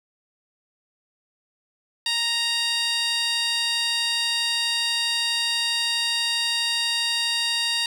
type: tone with band-pass filter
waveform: 15% pulse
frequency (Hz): 932.3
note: A#5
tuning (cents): 0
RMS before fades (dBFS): -24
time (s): 2.06-7.86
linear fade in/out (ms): 2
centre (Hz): 4800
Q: 1.8
effects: 8-bit